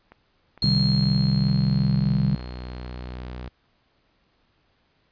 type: click train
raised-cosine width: 0.5 ms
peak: -30 dBFS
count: 7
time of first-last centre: 0.12-2.86 s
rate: 2.19 Hz
type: tone with exponential decay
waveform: sine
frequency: 4241 Hz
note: C8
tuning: 23 cents sharp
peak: -21 dBFS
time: 0.62-3.15 s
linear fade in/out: 2 ms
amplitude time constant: 550 ms
type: tone with pitch glide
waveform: sawtooth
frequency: 65.41 to 61.92 Hz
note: C2 to B1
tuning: 0 to +5 cents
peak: -29 dBFS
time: 0.62-3.49 s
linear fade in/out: 10 ms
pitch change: -95 cents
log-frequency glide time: 1.88-2.01 s
type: chord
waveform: sine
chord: C minor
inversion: none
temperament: equal with one note detuned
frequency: 130.81 / 153.87 / 196 Hz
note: C3 / Eb3 / G3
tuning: 0 / -19 / 0 cents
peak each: -23 dBFS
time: 0.64-2.35 s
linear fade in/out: 2 ms
effects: pink hiss -66 dBFS RMS until 5.11 s + resampled to 11025 Hz